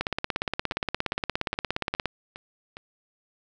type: two click trains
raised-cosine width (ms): 0.3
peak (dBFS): -23 / -10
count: 6 / 36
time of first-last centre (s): 0.72-2.769 / 0.01-2.057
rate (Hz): 2.44 / 17.1
effects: none